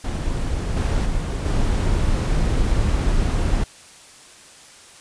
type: noise with level steps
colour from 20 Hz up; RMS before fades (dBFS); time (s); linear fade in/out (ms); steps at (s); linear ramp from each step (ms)
brown; -23 / -19 / -23 / -19; 0.04-3.64; 5; 0.76 / 1.05 / 1.45; 10
effects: white hiss -45 dBFS RMS until 5 s + resampled to 22050 Hz